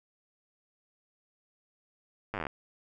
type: slowing click train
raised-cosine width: 0.5 ms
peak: -19 dBFS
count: 12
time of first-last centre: 2.34-2.468 s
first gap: 9 ms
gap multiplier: 1.05
effects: none